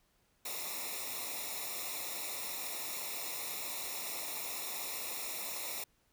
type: noise with comb filter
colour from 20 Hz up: white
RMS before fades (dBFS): -40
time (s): 0.45-5.84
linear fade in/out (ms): 5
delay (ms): 0.64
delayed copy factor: -0.9
effects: pink hiss -73 dBFS RMS until 6.12 s